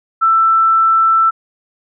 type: tone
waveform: sine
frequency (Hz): 1330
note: E6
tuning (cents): +15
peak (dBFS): -8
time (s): 0.21-1.31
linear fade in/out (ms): 20
effects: none